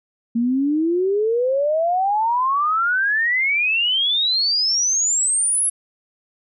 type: exponential sweep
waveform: sine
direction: up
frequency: 227.5 to 11000 Hz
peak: -16 dBFS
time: 0.35-5.7 s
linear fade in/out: 10 ms
effects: none